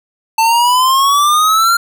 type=exponential sweep; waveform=square; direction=up; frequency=886 to 1396.9 Hz; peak=-9 dBFS; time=0.38-1.77 s; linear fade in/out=5 ms; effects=none